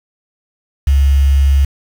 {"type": "tone with quantisation", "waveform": "sine", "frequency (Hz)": 69.3, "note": "C#2", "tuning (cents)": 0, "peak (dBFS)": -7, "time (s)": [0.87, 1.65], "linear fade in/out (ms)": 5, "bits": 5, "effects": []}